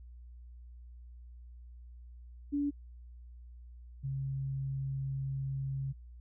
sine tone pair in turn, 287.1 / 135.49 Hz, D4 / C#3, -39 / -39 cents, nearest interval octave + minor second, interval 1300 cents, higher first, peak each -29 / -33 dBFS, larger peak first, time 2.52-2.71 / 4.03-5.93 s, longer second, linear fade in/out 20 ms, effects added 60 Hz sine -48 dBFS peak until 6.2 s

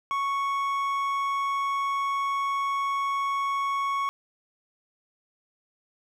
triangle tone pair together, 1108.5 / 2217 Hz, C#6 / C#7, 0 / 0 cents, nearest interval octave, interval 1200 cents, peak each -23 / -35 dBFS, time 0.11-4.09 s, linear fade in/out 0 ms, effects none

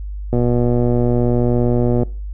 click train, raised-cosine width 2 ms, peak -5 dBFS, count 207, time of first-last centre 0.33-2.032 s, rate 121 Hz, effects noise-tail reverb RT60 0.4 s tail -22 dB re dry + added 50 Hz sine -24 dBFS peak until 2.33 s

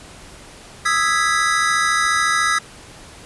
square chord, E major seventh, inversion third, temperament equal, 1244.5 / 1318.5 / 1661.2 / 1975.5 Hz, D#6 / E6 / G#6 / B6, 0 / 0 / 0 / 0 cents, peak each -22 dBFS, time 0.85-2.59 s, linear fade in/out 10 ms, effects pink hiss -41 dBFS RMS until 3.25 s + resampled to 24000 Hz

